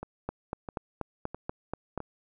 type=two click trains; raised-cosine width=1 ms; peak=-23 / -18 dBFS; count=4 / 8; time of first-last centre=0.03-2.004 / 0.29-1.977 s; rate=1.52 / 4.15 Hz; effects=none